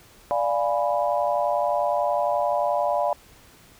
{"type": "chord", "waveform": "sine", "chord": "D diminished seventh", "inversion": "none", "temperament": "equal", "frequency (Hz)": [587.3, 698.5, 830.6, 987.8], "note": ["D5", "F5", "Ab5", "Cb6"], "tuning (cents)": [0, 0, 0, 0], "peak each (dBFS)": [-24, -25, -28, -28], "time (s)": [0.31, 3.13], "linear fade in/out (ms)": 0, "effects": ["pink hiss -52 dBFS RMS until 3.79 s"]}